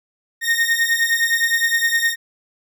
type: beating tone pair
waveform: 40% pulse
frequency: 1843 / 1852.7 Hz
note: A#6 / A#6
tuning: -20 / -11 cents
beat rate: 9.7 Hz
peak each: -18 / -18 dBFS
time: 0.41-2.16 s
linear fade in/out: 50 ms
effects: none